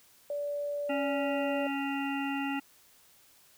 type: tone with pitch glide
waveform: sine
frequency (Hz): 579 to 572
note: D5 to D5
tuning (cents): -25 to -46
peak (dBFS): -31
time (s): 0.3-1.67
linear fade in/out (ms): 2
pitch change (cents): -21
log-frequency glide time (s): 0.91-1.43
type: harmonic tone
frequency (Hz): 277.2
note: C#4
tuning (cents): 0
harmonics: 1 / 3 / 5 / 7 / 9 / 10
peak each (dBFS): -32 / -37 / -42 / -42 / -46 / -40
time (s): 0.89-2.6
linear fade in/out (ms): 10
effects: white hiss -61 dBFS RMS until 3.57 s